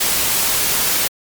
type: noise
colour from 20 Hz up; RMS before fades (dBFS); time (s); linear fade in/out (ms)
white; -17; 0-1.08; 10
effects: MP3 96 kbps